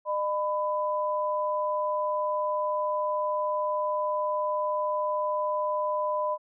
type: tone pair together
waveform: sine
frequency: 606.5 / 1000 Hz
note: D#5 / B5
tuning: -44 / +21 cents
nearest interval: major sixth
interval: 865 cents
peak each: -28 dBFS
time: 0.05-6.38 s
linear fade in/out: 50 ms
effects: none